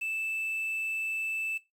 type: tone with quantisation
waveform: triangle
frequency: 2637 Hz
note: E7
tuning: in tune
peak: -29 dBFS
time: 0.01-1.58 s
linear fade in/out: 10 ms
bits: 9
effects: noise-tail reverb RT60 0.2 s tail -17 dB re dry